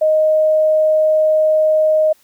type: tone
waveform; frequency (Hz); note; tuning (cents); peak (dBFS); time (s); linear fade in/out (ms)
sine; 622.3; D#5; 0; -10; 0.01-2.13; 10
effects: white hiss -54 dBFS RMS until 2.23 s